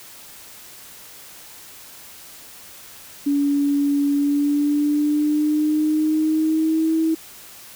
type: tone with pitch glide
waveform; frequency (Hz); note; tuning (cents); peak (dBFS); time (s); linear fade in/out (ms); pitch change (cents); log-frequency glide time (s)
sine; 284.8 to 321.5; C#4 to E4; +47 to -43; -16; 3.26-7.15; 10; +210; 4.13-6.94
effects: white hiss -42 dBFS RMS until 7.75 s